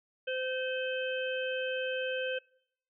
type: harmonic tone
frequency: 516 Hz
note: C5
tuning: 24 cents flat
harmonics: 1 / 3 / 5 / 6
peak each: -33 / -38 / -40 / -41 dBFS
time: 0.27-2.39 s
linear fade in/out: 10 ms
effects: noise-tail reverb RT60 0.8 s tail -26 dB re dry